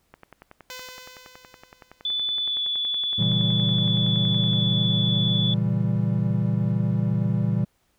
click train, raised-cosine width 0.5 ms, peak -28 dBFS, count 48, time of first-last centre 0.14-4.533 s, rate 10.7 Hz
5% pulse tone with exponential decay, 507 Hz, B4, 45 cents sharp, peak -23 dBFS, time 0.7-2.54 s, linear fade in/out 1 ms, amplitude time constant 400 ms
sine tone with pitch glide, 3484 to 3446 Hz, A7 to A7, -18 to -37 cents, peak -23 dBFS, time 2.05-5.54 s, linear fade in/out 2 ms, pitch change -19 cents, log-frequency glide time 2.4-2.61 s
triangle chord, A# diminished seventh, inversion none, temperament equal, 116.54 / 138.59 / 164.81 / 196 Hz, A#2 / C#3 / E3 / G3, 0 / 0 / 0 / 0 cents, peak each -22 / -27 / -24 / -24 dBFS, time 3.18-7.65 s, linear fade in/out 10 ms
effects pink hiss -68 dBFS RMS until 7.98 s

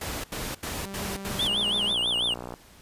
pink noise bursts, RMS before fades -33 dBFS, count 5, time 0.01-1.476 s, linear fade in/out 5 ms, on 230 ms, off 79 ms
sawtooth tone with pitch glide, 196 to 205.5 Hz, G3 to G#3, 0 to -18 cents, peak -32 dBFS, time 0.85-1.93 s, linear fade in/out 10 ms, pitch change +82 cents, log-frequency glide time 1.35-1.57 s
triangle tone with vibrato, 3177 Hz, G7, 23 cents sharp, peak -22 dBFS, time 1.39-2.34 s, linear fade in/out 5 ms, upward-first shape sine, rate 6.1 Hz, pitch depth 210 cents each way
click train, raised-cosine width 1 ms, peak -22 dBFS, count 68, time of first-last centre 1.43-2.539 s, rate 60.4 Hz
effects pink hiss -53 dBFS RMS until 2.81 s + resampled to 32000 Hz

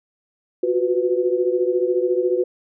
sine tone cluster, 357.6 / 371.7 / 497.5 Hz, F4 / F#4 / B4, +41 / +8 / +13 cents, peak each -21 / -21 / -22 dBFS, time 0.63-2.44 s, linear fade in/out 5 ms, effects none

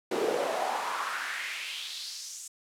brown noise with high-pass filter sweep, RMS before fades -33 dBFS, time 0.11-2.48 s, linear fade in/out 5 ms, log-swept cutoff 360 to 7500 Hz, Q 3, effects high-pass 200 Hz 12 dB/octave + low-pass 12000 Hz 12 dB/octave

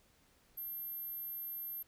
sine tone, 12640 Hz, G9, 13 cents sharp, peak -40 dBFS, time 0.57-1.83 s, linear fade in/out 10 ms, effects pink hiss -69 dBFS RMS until 1.87 s

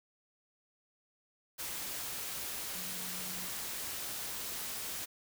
sine tone in noise, 182.6 Hz, F#3, 23 cents flat, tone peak -50 dBFS, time 2.74-3.48 s, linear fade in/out 20 ms, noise white, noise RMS -40 dBFS, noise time 1.58-5.06 s, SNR -13 dB, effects none

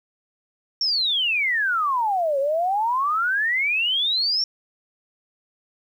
sine exponential two-way sweep, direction down then up, 5560 to 535 to 5560 Hz, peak -19 dBFS, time 0.81-4.44 s, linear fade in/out 2 ms, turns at 2.39 s, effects 9-bit

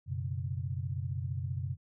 sine chord, F# suspended fourth, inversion none, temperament equal, 92.5 / 123.47 / 138.59 Hz, F#2 / B2 / C#3, 0 / 0 / 0 cents, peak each -36 / -37 / -38 dBFS, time 0.06-1.77 s, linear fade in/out 50 ms, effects none

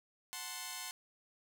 5% pulse chord, F# diminished, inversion none, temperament equal, 740 / 880 / 1046.5 Hz, F#5 / A5 / C6, 0 / 0 / 0 cents, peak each -36 / -36 / -32 dBFS, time 0.33-0.91 s, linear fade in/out 0 ms, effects none

